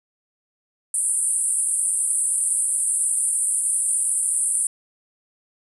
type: band-pass noise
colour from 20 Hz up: white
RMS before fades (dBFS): -22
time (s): 0.94-4.67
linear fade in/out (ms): 2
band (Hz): 8600 to 9900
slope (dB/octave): 96
effects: none